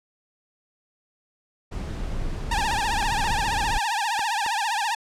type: noise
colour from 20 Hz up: brown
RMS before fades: -29 dBFS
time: 1.71-3.79 s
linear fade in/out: 20 ms
type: tone with vibrato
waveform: sawtooth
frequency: 868 Hz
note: A5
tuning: 24 cents flat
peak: -19 dBFS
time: 2.51-4.95 s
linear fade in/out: 5 ms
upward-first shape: triangle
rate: 15 Hz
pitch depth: 190 cents each way
type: clicks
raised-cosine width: 0.5 ms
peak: -17 dBFS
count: 6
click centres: 2.712 / 3.027 / 3.242 / 3.274 / 4.193 / 4.463 s
effects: low-pass 9000 Hz 12 dB/octave